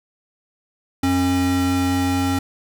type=tone pair together; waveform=square; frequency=90.5 / 271.2 Hz; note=F#2 / C#4; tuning=-38 / -38 cents; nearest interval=octave + perfect fifth; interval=1900 cents; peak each=-24 / -19 dBFS; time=1.03-2.39 s; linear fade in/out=5 ms; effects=none